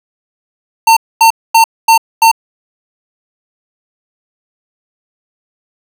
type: tone bursts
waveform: square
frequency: 905 Hz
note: A5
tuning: 48 cents sharp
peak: -4 dBFS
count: 5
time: 0.87-2.315 s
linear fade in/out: 5 ms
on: 97 ms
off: 240 ms
effects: none